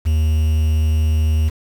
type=tone with quantisation; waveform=triangle; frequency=77.8 Hz; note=D#2; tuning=in tune; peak=-11 dBFS; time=0.05-1.5 s; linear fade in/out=20 ms; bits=6; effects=none